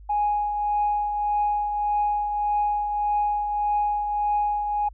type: tone with tremolo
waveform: sine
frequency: 830 Hz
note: G#5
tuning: 1 cent flat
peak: -18 dBFS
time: 0.09-4.89 s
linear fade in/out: 10 ms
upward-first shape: triangle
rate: 1.7 Hz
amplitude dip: 50%
effects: tanh soft clip ceiling -15 dBFS + added 50 Hz sine -42 dBFS peak until 4.93 s